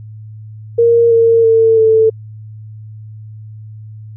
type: tone with pitch steps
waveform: sine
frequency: 466.7 / 458.4 / 450.3 / 442.3 Hz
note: A#4 / A#4 / A4 / A4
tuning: +2 / -29 / +40 / +9 cents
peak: -6 dBFS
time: 0.78-2.1 s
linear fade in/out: 10 ms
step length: 330 ms
effects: added 108 Hz sine -29 dBFS peak until 4.16 s